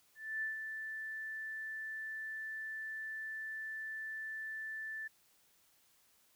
sine tone with ADSR envelope, 1760 Hz, A6, in tune, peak -34 dBFS, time 0.15-5.08 s, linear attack 270 ms, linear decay 140 ms, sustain -6 dB, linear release 10 ms, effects white hiss -70 dBFS RMS until 6.35 s

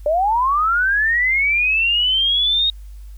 sine linear sweep, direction up, 574 to 3755 Hz, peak -14 dBFS, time 0.06-2.7 s, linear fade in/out 2 ms, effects added 50 Hz sine -33 dBFS peak until 3.17 s + white hiss -57 dBFS RMS until 3.17 s

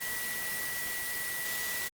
sine tone in noise, 1950 Hz, B6, 23 cents flat, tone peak -36 dBFS, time 0-1.89 s, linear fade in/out 20 ms, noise white, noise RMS -36 dBFS, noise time 0-1.89 s, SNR -3 dB, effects Opus 24 kbps

